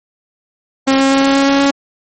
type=tone with pitch steps; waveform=sawtooth; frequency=269 / 270.6 / 272.1 / 273.7 / 275.3 / 276.9 / 278.5 Hz; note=C4 / C#4 / C#4 / C#4 / C#4 / C#4 / C#4; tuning=+48 / -42 / -32 / -22 / -12 / -2 / +8 cents; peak=-5 dBFS; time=0.87-1.71 s; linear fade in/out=10 ms; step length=120 ms; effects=MP3 32 kbps